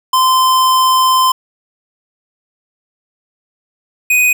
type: tone pair in turn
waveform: square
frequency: 1034 / 2493 Hz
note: C6 / D#7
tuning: -21 / +3 cents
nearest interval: octave + minor third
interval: 1524 cents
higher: second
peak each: -9 dBFS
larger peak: neither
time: 0.13-1.32 / 4.1-4.33 s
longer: first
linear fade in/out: 5 ms
effects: none